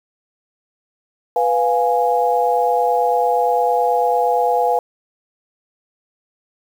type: chord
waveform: sine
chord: F diminished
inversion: second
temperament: equal with one note detuned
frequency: 493.9 / 701.7 / 830.6 Hz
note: Cb5 / F5 / Ab5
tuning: 0 / +8 / 0 cents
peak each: -18 dBFS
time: 1.36-4.79 s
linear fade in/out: 2 ms
effects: 7-bit